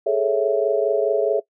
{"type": "chord", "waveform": "sine", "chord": "A major seventh", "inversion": "third", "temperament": "equal", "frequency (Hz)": [415.3, 440, 554.4, 659.3], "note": ["G#4", "A4", "C#5", "E5"], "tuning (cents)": [0, 0, 0, 0], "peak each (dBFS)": -22, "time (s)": [0.06, 1.4], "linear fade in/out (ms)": 10, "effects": ["noise-tail reverb RT60 0.1 s tail -20 dB re dry"]}